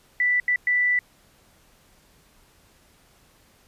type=tone bursts at uneven times; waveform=sine; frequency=1975.5 Hz; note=B6; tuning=in tune; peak=-18 dBFS; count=3; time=0.2-0.4 / 0.48-0.56 / 0.67-0.99 s; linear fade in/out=2 ms; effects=pink hiss -58 dBFS RMS until 3.67 s + resampled to 32000 Hz